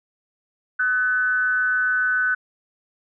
sine tone with amplitude modulation, 1500 Hz, F#6, 23 cents sharp, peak -15 dBFS, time 0.79-2.35 s, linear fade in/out 10 ms, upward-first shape sine, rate 227 Hz, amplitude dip 60%, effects none

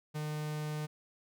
45% pulse tone, 151.8 Hz, D#3, 42 cents flat, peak -35 dBFS, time 0.14-0.87 s, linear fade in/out 20 ms, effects none

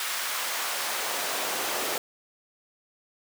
pink noise with high-pass filter sweep, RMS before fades -30 dBFS, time 0-1.98 s, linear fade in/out 2 ms, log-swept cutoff 1300 to 390 Hz, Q 0.91, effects none

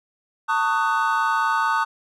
triangle chord, D# half-diminished seventh, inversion second, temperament just, 896 / 1120.1 / 1244.5 / 1493.4 Hz, A5 / C#6 / D#6 / F#6, +31 / +18 / 0 / +16 cents, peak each -21 / -24 / -22 / -23 dBFS, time 0.48-1.85 s, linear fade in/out 20 ms, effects none

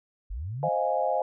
sine linear sweep, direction up, 39.75 to 165.6 Hz, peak -31 dBFS, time 0.3-0.69 s, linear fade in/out 10 ms
sine chord, F minor seventh, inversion second, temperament equal, 523.3 / 622.3 / 698.5 / 830.6 Hz, C5 / Eb5 / F5 / Ab5, 0 / 0 / 0 / 0 cents, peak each -29 dBFS, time 0.63-1.22 s, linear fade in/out 2 ms
effects none

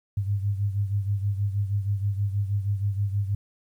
sine beating tone pair, 99.6 / 105.9 Hz, G2 / G#2, +28 / +34 cents, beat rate 6.3 Hz, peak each -24 / -30 dBFS, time 0.17-3.35 s, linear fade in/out 5 ms, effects 10-bit

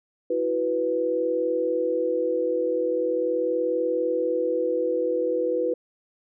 sine chord, E suspended second, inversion none, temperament equal, 329.6 / 370 / 493.9 Hz, E4 / F#4 / B4, 0 / 0 / 0 cents, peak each -29 / -29 / -23 dBFS, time 0.3-5.74 s, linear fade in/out 5 ms, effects none

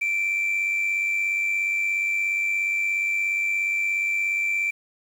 sine tone pair together, 2340 / 2437 Hz, D7 / D#7, -7 / -37 cents, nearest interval minor second, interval 70 cents, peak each -20 / -29 dBFS, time 0.01-4.71 s, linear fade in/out 10 ms, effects tanh soft clip ceiling -19 dBFS + 8-bit

